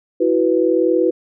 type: chord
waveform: sine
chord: E suspended second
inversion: none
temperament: equal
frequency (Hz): 329.6 / 370 / 493.9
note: E4 / F#4 / B4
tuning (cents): 0 / 0 / 0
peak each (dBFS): -17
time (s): 0.2-1.11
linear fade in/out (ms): 10
effects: none